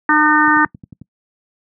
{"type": "harmonic tone", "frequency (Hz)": 303.6, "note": "D#4", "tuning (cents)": -42, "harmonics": [1, 3, 4, 5, 6], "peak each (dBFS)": [-16, -16, -16, -16, -16], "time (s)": [0.09, 0.65], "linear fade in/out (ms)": 2}
{"type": "click train", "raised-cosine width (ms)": 5, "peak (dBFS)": -18, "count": 7, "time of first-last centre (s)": [0.48, 1.016], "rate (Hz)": 11.2}
{"effects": ["noise-tail reverb RT60 0.1 s tail -24 dB re dry", "high-pass 150 Hz 12 dB/octave"]}